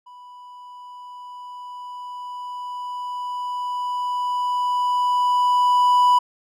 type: tone with level ramp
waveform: triangle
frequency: 987.8 Hz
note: B5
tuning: in tune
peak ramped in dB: -39 to -10 dBFS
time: 0.06-6.19 s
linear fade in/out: 10 ms
effects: none